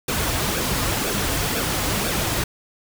pink noise with flanger, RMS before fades -23 dBFS, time 0.08-2.44 s, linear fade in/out 5 ms, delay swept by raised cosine 0.98 to 5.28 ms, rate 2 Hz, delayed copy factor -0.55, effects none

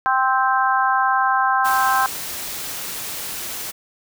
harmonic tone, 261.6 Hz, C4, in tune, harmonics 3 / 4 / 5 / 6, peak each -20 / -19 / -23 / -22 dBFS, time 0.06-2.06 s, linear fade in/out 0 ms
white noise, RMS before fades -29 dBFS, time 1.64-3.72 s, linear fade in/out 20 ms
effects none

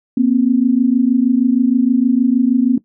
sine tone pair together, 238.6 / 265 Hz, A#3 / C4, +41 / +22 cents, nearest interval major second, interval 181 cents, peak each -13 dBFS, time 0.17-2.78 s, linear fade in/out 5 ms, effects noise-tail reverb RT60 0.1 s tail -19 dB re dry

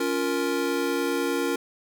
square chord, Bb minor, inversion first, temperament just, 279.7 / 349.6 / 466.2 Hz, Db4 / F4 / Bb4, +16 / +2 / 0 cents, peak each -29 dBFS, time 0-1.56 s, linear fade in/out 5 ms, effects none

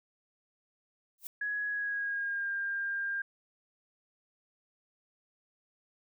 violet noise with exponential growth, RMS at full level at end -36 dBFS, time 1.18-1.27 s, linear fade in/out 1 ms, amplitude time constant 18 ms
sine tone with pitch glide, 1674 to 1601.2 Hz, G#6 to G6, +13 to +36 cents, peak -31 dBFS, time 1.41-3.22 s, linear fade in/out 5 ms, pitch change -77 cents, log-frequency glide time 1.67-2.51 s
effects none

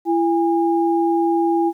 sine tone pair together, 336.4 / 815 Hz, E4 / G#5, +35 / -33 cents, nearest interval octave + minor third, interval 1532 cents, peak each -16 / -20 dBFS, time 0.05-1.73 s, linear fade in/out 50 ms, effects 9-bit

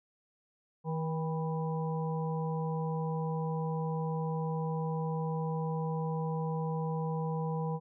harmonic tone with a mistuned harmonic, 160 Hz, D#3, 49 cents sharp, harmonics 1 / 3 / 5 / 6, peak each -32 / -38 / -42 / -42 dBFS, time 0.84-7.8 s, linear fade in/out 50 ms, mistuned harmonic 6, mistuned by +46 cents, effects none

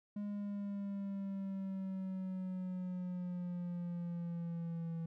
triangle exponential sweep, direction down, 206.2 to 164.81 Hz, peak -36 dBFS, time 0.16-5.06 s, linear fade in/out 5 ms, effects none

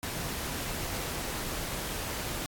pink noise, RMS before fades -35 dBFS, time 0.03-2.46 s, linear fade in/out 0 ms, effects AAC 64 kbps

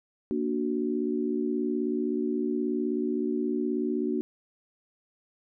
sine chord, Bb augmented, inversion none, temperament equal with one note detuned, 234.7 / 293.7 / 370 Hz, Bb3 / D4 / F#4, +12 / 0 / 0 cents, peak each -30 dBFS, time 0.31-4.21 s, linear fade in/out 0 ms, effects none

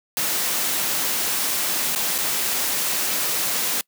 white noise with dropouts, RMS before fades -23 dBFS, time 0.17-3.81 s, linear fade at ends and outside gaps 1 ms, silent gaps 1.951-1.959 / 2.181-2.185 s, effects noise-tail reverb RT60 0.1 s tail -25 dB re dry + high-pass 150 Hz 12 dB/octave

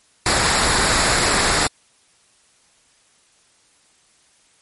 pink noise with comb filter, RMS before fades -17 dBFS, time 0.26-1.67 s, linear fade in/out 2 ms, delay 0.33 ms, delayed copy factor -0.5, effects white hiss -57 dBFS RMS until 4.61 s + MP3 48 kbps

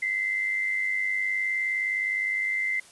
sine tone pair together, 1975.5 / 2075 Hz, B6 / C7, 0 / -15 cents, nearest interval minor second, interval 85 cents, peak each -33 / -25 dBFS, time 0.02-2.8 s, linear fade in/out 5 ms, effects white hiss -52 dBFS RMS until 2.91 s + resampled to 24000 Hz

